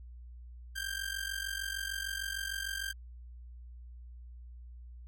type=ring-modulated tone; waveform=sawtooth; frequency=1582 Hz; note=G6; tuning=15 cents sharp; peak=-29 dBFS; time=0.75-2.93 s; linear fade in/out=20 ms; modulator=23.3 Hz; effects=added 60 Hz sine -46 dBFS peak until 5.07 s